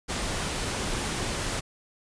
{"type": "noise", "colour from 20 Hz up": "pink", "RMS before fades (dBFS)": -30, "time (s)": [0.08, 1.61], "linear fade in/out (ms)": 20, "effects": ["resampled to 22050 Hz"]}